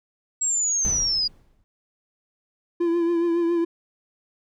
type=linear sweep; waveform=sine; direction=down; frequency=7690 to 4821 Hz; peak=-20 dBFS; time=0.41-1.28 s; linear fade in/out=10 ms
type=noise with exponential decay; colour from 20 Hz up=brown; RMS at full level=-26 dBFS; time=0.85-1.64 s; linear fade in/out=0 ms; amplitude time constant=170 ms
type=tone with vibrato; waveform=triangle; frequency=340 Hz; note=F4; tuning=46 cents flat; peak=-17 dBFS; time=2.8-3.65 s; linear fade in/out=10 ms; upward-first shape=triangle; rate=7.2 Hz; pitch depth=43 cents each way
effects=none